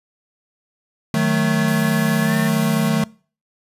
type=chord; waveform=square; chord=D# diminished; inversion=none; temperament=equal; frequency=155.56 / 185 / 220 Hz; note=D#3 / F#3 / A3; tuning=0 / 0 / 0 cents; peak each=-21 / -23 / -20 dBFS; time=1.14-3.04 s; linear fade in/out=2 ms
type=tone with pitch glide; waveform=sine; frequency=1703 to 1791.8 Hz; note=G#6 to A6; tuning=+43 to +31 cents; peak=-26 dBFS; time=1.17-2.48 s; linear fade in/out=5 ms; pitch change=+88 cents; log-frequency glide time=2.23-2.35 s
type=high-pass noise; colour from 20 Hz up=white; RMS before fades=-35 dBFS; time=1.68-2.89 s; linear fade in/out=0 ms; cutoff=8700 Hz; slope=12 dB/octave
effects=noise-tail reverb RT60 0.4 s tail -23 dB re dry + resampled to 32000 Hz